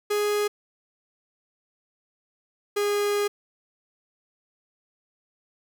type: tone pair in turn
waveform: 45% pulse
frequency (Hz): 415.3 / 410.5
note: G#4 / G#4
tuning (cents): 0 / -20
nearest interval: unison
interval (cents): 20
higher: first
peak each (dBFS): -22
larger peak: neither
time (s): 0.1-0.48 / 2.76-3.28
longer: second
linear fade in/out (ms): 10
effects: none